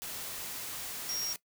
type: tone in noise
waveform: sine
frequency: 5600 Hz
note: F8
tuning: 4 cents sharp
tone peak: -34 dBFS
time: 1.09-1.33 s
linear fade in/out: 0 ms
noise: white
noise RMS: -40 dBFS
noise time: 0.02-1.36 s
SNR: +3 dB
effects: noise-tail reverb RT60 0.1 s tail -18 dB re dry